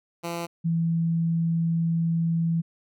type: tone pair in turn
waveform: 10% pulse / sine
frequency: 170.1 / 165.93 Hz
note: F3 / E3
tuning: -45 / +12 cents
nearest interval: unison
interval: 43 cents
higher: first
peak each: -21 dBFS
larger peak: neither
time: 0.23-0.47 / 0.64-2.62 s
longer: second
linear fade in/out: 20 ms
effects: none